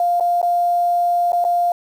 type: tone with dropouts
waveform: sine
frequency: 700 Hz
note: F5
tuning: 4 cents sharp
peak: -14 dBFS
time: 0-1.72 s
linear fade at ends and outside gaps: 2 ms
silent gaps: 0.199-0.207 / 0.416-0.428 / 1.321-1.33 / 1.442-1.449 s
effects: 7-bit